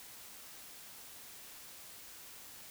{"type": "silence", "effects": ["white hiss -52 dBFS RMS until 2.7 s"]}